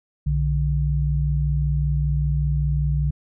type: tone pair together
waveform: sine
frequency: 61.66 / 146.83 Hz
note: B1 / D3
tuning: -2 / 0 cents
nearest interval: octave + minor third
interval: 1502 cents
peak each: -21 dBFS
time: 0.26-3.11 s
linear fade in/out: 10 ms
effects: none